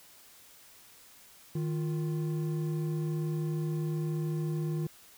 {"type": "tone pair together", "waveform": "triangle", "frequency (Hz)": [155.55, 349.2], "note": ["D#3", "F4"], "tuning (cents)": [0, 0], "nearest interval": "octave + major second", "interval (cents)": 1400, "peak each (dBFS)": [-28, -36], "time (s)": [1.55, 4.87], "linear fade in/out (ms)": 5, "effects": ["white hiss -56 dBFS RMS until 5.17 s"]}